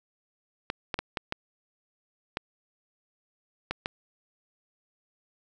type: clicks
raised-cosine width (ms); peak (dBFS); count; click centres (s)
0.3; -13; 8; 0.701 / 0.942 / 0.99 / 1.172 / 1.324 / 2.371 / 3.71 / 3.859
effects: none